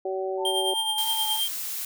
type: harmonic tone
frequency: 189.7 Hz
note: F#3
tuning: 43 cents sharp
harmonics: 2 / 3 / 4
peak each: -28 / -32 / -34 dBFS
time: 0.05-0.74 s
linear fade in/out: 5 ms
type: tone with vibrato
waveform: sine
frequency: 878 Hz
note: A5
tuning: 4 cents flat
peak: -31 dBFS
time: 0.37-1.41 s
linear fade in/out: 50 ms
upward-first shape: triangle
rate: 3 Hz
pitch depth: 31 cents each way
type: tone with tremolo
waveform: square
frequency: 3180 Hz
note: G7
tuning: 24 cents sharp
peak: -23 dBFS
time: 0.45-1.48 s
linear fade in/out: 2 ms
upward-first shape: triangle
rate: 9.5 Hz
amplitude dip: 60%
type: noise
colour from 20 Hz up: blue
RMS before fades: -32 dBFS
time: 0.98-1.85 s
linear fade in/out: 2 ms
effects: none